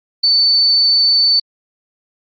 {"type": "tone", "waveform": "sine", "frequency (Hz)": 4513, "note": "C#8", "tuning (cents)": 30, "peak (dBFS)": -9, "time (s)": [0.23, 1.4], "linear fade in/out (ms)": 10, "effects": ["Opus 48 kbps"]}